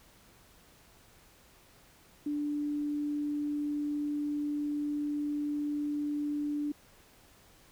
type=tone; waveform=sine; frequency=293.7 Hz; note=D4; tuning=in tune; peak=-30 dBFS; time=2.26-6.72 s; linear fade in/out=5 ms; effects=pink hiss -60 dBFS RMS until 7.71 s